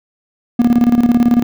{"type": "tone with tremolo", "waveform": "triangle", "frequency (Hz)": 239.1, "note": "A#3", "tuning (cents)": 44, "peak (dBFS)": -4, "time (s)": [0.59, 1.43], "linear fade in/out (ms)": 5, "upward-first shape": "square", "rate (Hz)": 18, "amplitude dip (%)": 70, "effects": []}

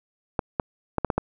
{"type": "clicks", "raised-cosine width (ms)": 1, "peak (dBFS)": -8, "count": 6, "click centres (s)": [0.392, 0.598, 0.983, 1.047, 1.102, 1.18], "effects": []}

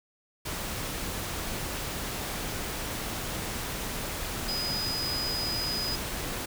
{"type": "tone in noise", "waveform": "sine", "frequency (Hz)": 4978, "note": "D#8", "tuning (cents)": 0, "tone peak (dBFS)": -30, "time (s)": [4.48, 5.96], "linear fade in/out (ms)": 10, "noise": "pink", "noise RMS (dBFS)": -34, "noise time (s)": [0.45, 6.46], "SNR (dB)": 1, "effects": []}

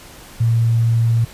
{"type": "tone", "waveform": "sine", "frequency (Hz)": 115.3, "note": "A#2", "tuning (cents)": -19, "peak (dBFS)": -12, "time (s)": [0.4, 1.25], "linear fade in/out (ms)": 10, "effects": ["pink hiss -40 dBFS RMS until 1.33 s", "resampled to 32000 Hz"]}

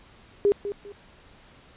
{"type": "tone with echo", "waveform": "sine", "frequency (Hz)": 405.7, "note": "G#4", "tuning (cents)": -41, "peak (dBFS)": -16, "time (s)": [0.45, 0.52], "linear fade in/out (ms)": 0, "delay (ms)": 200, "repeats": 2, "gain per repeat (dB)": -11, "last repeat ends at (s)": 0.92, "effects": ["pink hiss -53 dBFS RMS until 1.76 s", "resampled to 8000 Hz"]}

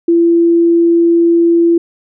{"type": "tone", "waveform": "sine", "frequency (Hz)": 338.2, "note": "E4", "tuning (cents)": 44, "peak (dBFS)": -6, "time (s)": [0.08, 1.78], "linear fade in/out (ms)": 5, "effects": []}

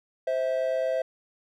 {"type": "tone pair together", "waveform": "triangle", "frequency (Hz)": [522.3, 651], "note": ["C5", "E5"], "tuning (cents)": [-3, -22], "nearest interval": "major third", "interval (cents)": 381, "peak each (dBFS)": -25, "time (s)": [0.27, 1.02], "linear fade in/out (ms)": 5, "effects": []}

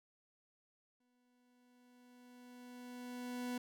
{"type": "tone with exponential growth", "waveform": "40% pulse", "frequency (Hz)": 246.9, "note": "B3", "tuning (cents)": 0, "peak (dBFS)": -37, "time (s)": [1, 3.58], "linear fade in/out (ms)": 5, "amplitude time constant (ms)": 560, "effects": []}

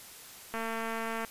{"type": "click train", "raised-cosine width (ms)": 0.5, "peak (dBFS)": -21, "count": 161, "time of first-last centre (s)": [0.54, 1.248], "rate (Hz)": 226, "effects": ["white hiss -49 dBFS RMS until 1.3 s", "resampled to 32000 Hz"]}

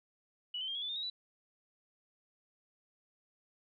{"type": "tone with pitch steps", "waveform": "sine", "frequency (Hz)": [2943, 3070, 3202, 3340, 3484, 3634, 3790, 3953], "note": ["F#7", "G7", "G7", "G#7", "A7", "A#7", "A#7", "B7"], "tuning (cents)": [-10, -37, 36, 9, -18, -45, 28, 1], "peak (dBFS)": -36, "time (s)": [0.54, 1.1], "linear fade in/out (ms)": 5, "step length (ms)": 70, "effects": []}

